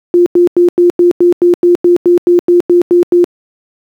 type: tone bursts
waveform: sine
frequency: 350.8 Hz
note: F4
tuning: 8 cents sharp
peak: -3 dBFS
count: 15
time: 0.14-3.242 s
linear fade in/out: 0 ms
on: 120 ms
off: 93 ms
effects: high-pass 200 Hz 12 dB/octave + 7-bit